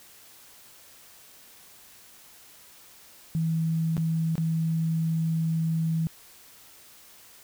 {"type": "tone with dropouts", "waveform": "sine", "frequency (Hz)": 162.3, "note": "E3", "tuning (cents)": -27, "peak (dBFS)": -23, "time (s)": [3.35, 6.07], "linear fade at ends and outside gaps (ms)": 0, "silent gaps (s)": [[3.968, 3.978], [4.355, 4.38]], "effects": ["white hiss -52 dBFS RMS until 7.43 s"]}